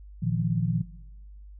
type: chord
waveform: sine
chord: Bb suspended fourth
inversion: none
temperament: equal with one note detuned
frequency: 116.54 / 155.56 / 172.31 Hz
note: Bb2 / Eb3 / F3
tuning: 0 / 0 / -23 cents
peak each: -28 dBFS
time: 0.22-0.82 s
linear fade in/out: 10 ms
effects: noise-tail reverb RT60 1.0 s tail -19 dB re dry + added 50 Hz sine -43 dBFS peak until 1.59 s